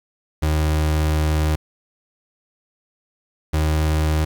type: tone pair in turn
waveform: 35% pulse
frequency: 77.2 / 77.54 Hz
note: D#2 / D#2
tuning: -13 / -5 cents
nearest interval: unison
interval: 8 cents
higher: second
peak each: -15 dBFS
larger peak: neither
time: 0.42-1.56 / 3.53-4.25 s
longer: first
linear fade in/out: 10 ms
effects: 8-bit